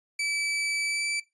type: tone with pitch glide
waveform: sawtooth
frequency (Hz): 2306 to 2321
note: D7 to D7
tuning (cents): -32 to -21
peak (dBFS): -23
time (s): 0.19-1.2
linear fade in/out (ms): 5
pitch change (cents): +11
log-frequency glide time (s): 0.85-1.06
effects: noise-tail reverb RT60 0.2 s tail -18 dB re dry + resampled to 24000 Hz